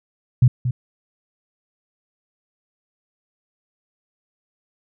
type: tone with echo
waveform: sine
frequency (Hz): 124.4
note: B2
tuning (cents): +13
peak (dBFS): -8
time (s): 0.42-0.48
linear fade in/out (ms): 5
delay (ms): 230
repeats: 1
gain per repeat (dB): -10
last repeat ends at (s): 0.71
effects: none